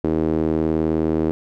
sawtooth tone with band-pass filter, 79.3 Hz, D#2, 33 cents sharp, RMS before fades -20 dBFS, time 0.04-1.31 s, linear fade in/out 0 ms, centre 350 Hz, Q 2.5, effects none

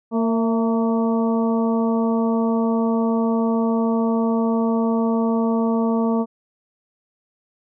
harmonic tone with a mistuned harmonic, 228.3 Hz, A#3, 36 cents flat, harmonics 1 / 2 / 3 / 4 / 5, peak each -18 / -24 / -28 / -30 / -32 dBFS, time 0.11-6.26 s, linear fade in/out 50 ms, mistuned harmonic 3, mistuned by -41 cents, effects none

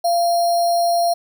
sine tone with sample-and-hold, 689 Hz, F5, 24 cents flat, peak -14 dBFS, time 0.04-1.14 s, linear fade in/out 10 ms, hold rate 4900 Hz, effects none

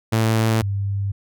sawtooth / sine tone pair in turn, 111.6 / 99.42 Hz, A2 / G2, +25 / +25 cents, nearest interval major second, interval 200 cents, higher first, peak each -12 / -20 dBFS, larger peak first, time 0.12-0.62 / 0.62-1.12 s, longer neither, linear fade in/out 10 ms, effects none

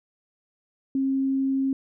sine tone, 268.8 Hz, C4, 47 cents sharp, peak -21 dBFS, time 0.95-1.73 s, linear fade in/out 2 ms, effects none

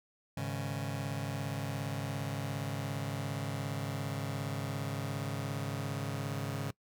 sawtooth chord, Ab suspended fourth, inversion none, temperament just, 103.83 / 138.43 / 155.74 Hz, Ab2 / Db3 / Eb3, 0 / -2 / +2 cents, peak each -35 / -33 / -38 dBFS, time 0.37-6.71 s, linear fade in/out 5 ms, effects noise-tail reverb RT60 0.1 s tail -23 dB re dry

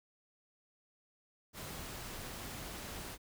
pink noise, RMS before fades -45 dBFS, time 1.53-3.18 s, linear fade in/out 50 ms, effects none

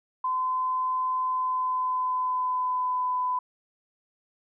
sine tone with pitch glide, 1023 to 1003.1 Hz, C6 to B5, -39 to +27 cents, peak -24 dBFS, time 0.24-3.39 s, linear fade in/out 5 ms, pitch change -34 cents, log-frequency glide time 1.21-3.16 s, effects none

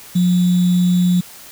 sine tone with sample-and-hold, 179 Hz, F3, 43 cents sharp, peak -11 dBFS, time 0.15-1.21 s, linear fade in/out 10 ms, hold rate 3675 Hz, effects white hiss -39 dBFS RMS until 1.51 s

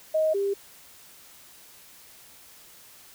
sine tone pair in turn, 628 / 398 Hz, D#5 / G4, +16 / +26 cents, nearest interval minor sixth, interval 790 cents, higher first, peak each -20 / -23 dBFS, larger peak first, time 0.14-0.34 / 0.34-0.54 s, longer neither, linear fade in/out 10 ms, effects white hiss -51 dBFS RMS until 3.14 s

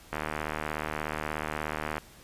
click train, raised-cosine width 0.5 ms, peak -16 dBFS, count 143, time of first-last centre 0.13-1.981 s, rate 76.7 Hz, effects pink hiss -53 dBFS RMS until 2.23 s + resampled to 32000 Hz

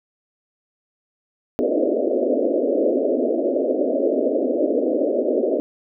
white band-pass noise, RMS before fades -20 dBFS, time 1.59-5.6 s, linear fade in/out 0 ms, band 240 to 630 Hz, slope 96 dB/octave, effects none

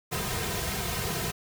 pink noise with comb filter, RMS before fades -31 dBFS, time 0.11-1.32 s, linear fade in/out 20 ms, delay 3.5 ms, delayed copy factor -1, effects none

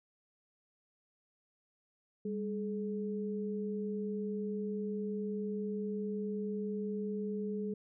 sine tone pair together, 200.5 / 425.2 Hz, G3 / G#4, +39 / +41 cents, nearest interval octave + minor second, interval 1302 cents, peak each -36 / -38 dBFS, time 2.25-7.74 s, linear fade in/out 5 ms, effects none

